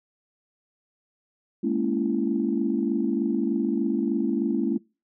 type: chord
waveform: sine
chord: A# half-diminished seventh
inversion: third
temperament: just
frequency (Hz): 209.8 / 233.1 / 279.7 / 335.6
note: G#3 / A#3 / C#4 / E4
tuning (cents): +18 / 0 / +16 / +31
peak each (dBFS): -27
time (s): 1.63-4.78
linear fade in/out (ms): 10
effects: noise-tail reverb RT60 0.3 s tail -24 dB re dry + tanh soft clip ceiling -11 dBFS